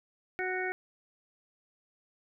harmonic tone, 370 Hz, F#4, in tune, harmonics 1 / 2 / 4 / 5 / 6, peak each -35 / -38 / -37 / -38 / -38 dBFS, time 0.39-0.72 s, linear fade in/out 0 ms, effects none

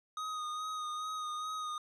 square tone with vibrato, 1244.5 Hz, D#6, in tune, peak -37 dBFS, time 0.17-1.78 s, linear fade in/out 2 ms, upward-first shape sine, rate 2.4 Hz, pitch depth 26 cents each way, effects low-pass 7000 Hz 12 dB/octave

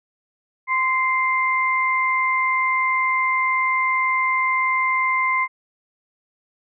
sine tone pair together, 1038.4 / 2093 Hz, C6 / C7, -13 / 0 cents, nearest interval octave, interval 1213 cents, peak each -20 dBFS, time 0.67-5.48 s, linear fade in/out 50 ms, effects none

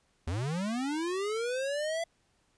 square linear sweep, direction up, 75.1 to 676 Hz, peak -31 dBFS, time 0.27-2.04 s, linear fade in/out 5 ms, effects pink hiss -71 dBFS RMS until 2.57 s + resampled to 22050 Hz

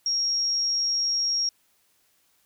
sine tone, 5588 Hz, F8, in tune, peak -22 dBFS, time 0.06-1.49 s, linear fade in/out 2 ms, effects white hiss -66 dBFS RMS until 2.45 s

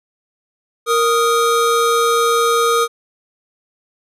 square tone pair together, 466.2 / 1244.6 Hz, A#4 / D#6, 0 / 0 cents, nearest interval octave + perfect fourth, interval 1700 cents, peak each -16 dBFS, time 0.86-2.88 s, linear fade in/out 50 ms, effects resampled to 32000 Hz

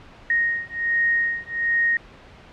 sine beating tone pair, 1864.7 / 1866 Hz, A#6 / A#6, 0 / +1 cents, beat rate 1.3 Hz, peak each -22 dBFS, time 0.3-1.97 s, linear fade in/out 2 ms, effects pink hiss -46 dBFS RMS until 2.52 s + low-pass 3000 Hz 12 dB/octave

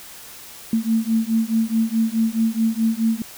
sine beating tone pair, 222.2 / 226.9 Hz, A3 / A#3, +17 / -47 cents, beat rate 4.7 Hz, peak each -20 dBFS, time 0.73-3.22 s, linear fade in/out 2 ms, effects white hiss -40 dBFS RMS until 3.37 s

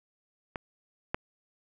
clicks, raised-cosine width 0.5 ms, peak -19 / -13 dBFS, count 2, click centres 0.558 / 1.145 s, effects none

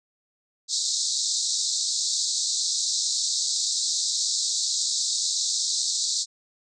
pink band-pass noise, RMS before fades -26 dBFS, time 0.68-6.26 s, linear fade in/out 50 ms, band 3800 to 8100 Hz, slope 96 dB/octave, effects none

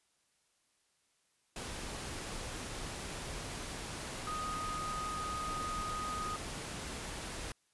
sine tone in noise, 1244.5 Hz, D#6, in tune, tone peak -37 dBFS, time 4.27-6.36 s, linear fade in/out 2 ms, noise pink, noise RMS -42 dBFS, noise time 1.56-7.52 s, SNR +2 dB, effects white hiss -75 dBFS RMS until 7.73 s + resampled to 24000 Hz

